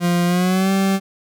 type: tone with pitch glide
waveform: 40% pulse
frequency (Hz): 174.61 to 193.74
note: F3 to G3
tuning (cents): 0 to -20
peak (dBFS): -14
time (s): 0-1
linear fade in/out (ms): 50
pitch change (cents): +180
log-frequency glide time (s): 0.26-0.71
effects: none